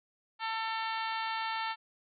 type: harmonic tone with a mistuned harmonic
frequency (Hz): 446.6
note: A4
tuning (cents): +26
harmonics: 2 / 3 / 4 / 5 / 6 / 7 / 8 / 9 / 10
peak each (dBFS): -35 / -39 / -41 / -43 / -45 / -46 / -47 / -48 / -49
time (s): 0.39-1.76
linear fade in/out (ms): 50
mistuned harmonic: 6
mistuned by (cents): +32
effects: none